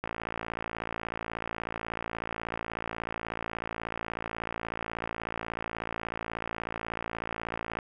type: click train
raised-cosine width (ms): 0.5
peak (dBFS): -18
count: 438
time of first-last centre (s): 0.04-7.788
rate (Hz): 56.4
effects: none